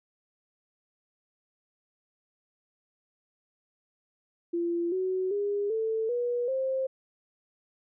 sine tone with pitch steps, 342.3 / 373.3 / 407.1 / 443.9 / 484.1 / 527.9 Hz, F4 / F#4 / G#4 / A4 / B4 / C5, -35 / +15 / -35 / +15 / -35 / +15 cents, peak -26 dBFS, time 4.53-6.87 s, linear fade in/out 10 ms, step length 390 ms, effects none

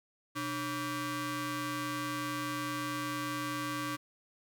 sawtooth ring-modulated tone, 424.8 Hz, G#4, 39 cents sharp, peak -27 dBFS, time 0.35-3.97 s, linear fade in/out 20 ms, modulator 723 Hz, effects 11-bit

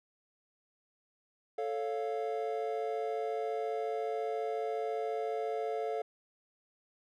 triangle chord, A augmented, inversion none, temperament equal, 440 / 554.4 / 698.5 Hz, A4 / C#5 / E#5, 0 / 0 / 0 cents, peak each -33 / -38 / -35 dBFS, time 1.58-6.02 s, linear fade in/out 5 ms, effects none

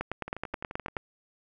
two click trains, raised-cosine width 0.5 ms, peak -23 / -16 dBFS, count 9 / 10, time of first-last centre 0.28-0.97 / 0.01-0.967 s, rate 11.6 / 9.4 Hz, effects none

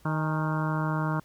harmonic tone with a mistuned harmonic, 155.56 Hz, D#3, in tune, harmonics 1 / 2 / 3 / 4 / 5 / 6 / 7 / 8 / 9 / 10, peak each -27 / -34 / -43 / -38 / -41 / -36 / -36 / -41 / -37 / -45 dBFS, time 0.05-1.2 s, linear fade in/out 5 ms, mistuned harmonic 5, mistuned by +85 cents, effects added 60 Hz sine -60 dBFS peak until 1.24 s + pink hiss -60 dBFS RMS until 1.24 s

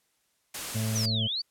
white noise, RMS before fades -35 dBFS, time 0.54-1.06 s, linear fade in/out 5 ms
harmonic tone, 110 Hz, A2, in tune, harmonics 1 / 2 / 4 / 5 / 6, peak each -28 / -33 / -47 / -45 / -47 dBFS, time 0.74-1.28 s, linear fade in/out 20 ms
sine exponential two-way sweep, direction down then up, 6272 to 2960 to 4726 Hz, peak -28 dBFS, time 0.95-1.42 s, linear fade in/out 10 ms, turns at 1.25 s
effects white hiss -72 dBFS RMS until 1.5 s + low-pass 12000 Hz 12 dB/octave

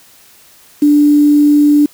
sine tone with quantisation, 293.7 Hz, D4, in tune, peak -5 dBFS, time 0.82-1.86 s, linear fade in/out 5 ms, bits 5, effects white hiss -44 dBFS RMS until 1.93 s

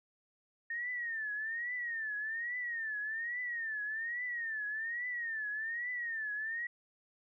sine tone with vibrato, 1828 Hz, A#6, 34 cents flat, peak -35 dBFS, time 0.7-6.67 s, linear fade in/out 5 ms, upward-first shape triangle, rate 1.2 Hz, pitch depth 160 cents each way, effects none

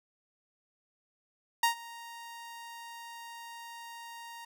sawtooth tone with ADSR envelope, 932.3 Hz, A#5, in tune, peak -18 dBFS, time 1.63-4.45 s, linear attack 4 ms, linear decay 110 ms, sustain -22 dB, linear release 6 ms, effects none

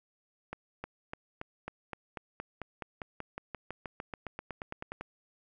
accelerating click train, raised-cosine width 0.5 ms, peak -23 dBFS, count 26, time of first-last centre 0.53-5.01 s, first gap 310 ms, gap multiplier 0.95, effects none

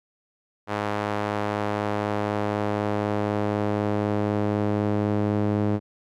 sawtooth tone with band-pass filter sweep, 104 Hz, G#2, 3 cents sharp, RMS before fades -25 dBFS, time 0.67-5.8 s, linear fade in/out 50 ms, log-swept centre 970 to 310 Hz, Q 0.78, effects none

